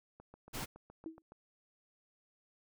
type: click train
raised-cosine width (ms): 1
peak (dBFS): -40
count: 9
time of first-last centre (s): 0.2-1.32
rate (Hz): 7.14
type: noise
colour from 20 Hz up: pink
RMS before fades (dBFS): -41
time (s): 0.53-0.66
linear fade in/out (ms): 20
type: tone with exponential decay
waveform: sine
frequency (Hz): 322.3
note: E4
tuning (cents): -39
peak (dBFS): -37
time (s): 1.06-1.22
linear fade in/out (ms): 1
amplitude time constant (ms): 34
effects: none